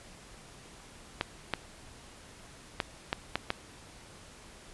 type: clicks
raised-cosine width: 0.3 ms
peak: -12 dBFS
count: 6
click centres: 1.211 / 1.537 / 2.802 / 3.129 / 3.356 / 3.504 s
effects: pink hiss -52 dBFS RMS until 4.73 s + resampled to 24000 Hz